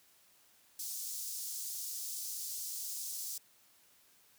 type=high-pass noise; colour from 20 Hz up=pink; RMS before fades=-41 dBFS; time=0.79-3.38 s; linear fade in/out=5 ms; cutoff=5400 Hz; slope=24 dB/octave; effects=white hiss -66 dBFS RMS until 4.38 s + high-pass 60 Hz 12 dB/octave